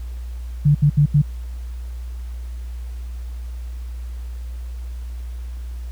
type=tone bursts at uneven times; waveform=sine; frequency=146.2 Hz; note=D3; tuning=7 cents flat; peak=-10 dBFS; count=4; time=0.65-0.75 / 0.82-0.9 / 0.97-1.06 / 1.14-1.22 s; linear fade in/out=10 ms; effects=added 60 Hz sine -27 dBFS peak until 5.91 s + pink hiss -51 dBFS RMS until 5.91 s